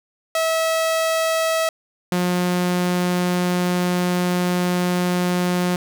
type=tone pair in turn; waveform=sawtooth; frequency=648 / 178.77 Hz; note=E5 / F3; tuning=-30 / +41 cents; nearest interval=octave + minor seventh; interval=2229 cents; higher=first; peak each=-14 dBFS; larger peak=neither; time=0.35-1.69 / 2.12-5.76 s; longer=second; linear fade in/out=2 ms; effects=none